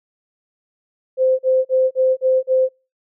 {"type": "tone bursts", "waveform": "sine", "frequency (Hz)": 519, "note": "C5", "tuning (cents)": -14, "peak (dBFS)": -12, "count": 6, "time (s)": [1.17, 2.69], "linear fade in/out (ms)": 50, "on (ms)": 220, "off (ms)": 40, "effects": ["noise-tail reverb RT60 0.3 s tail -26 dB re dry"]}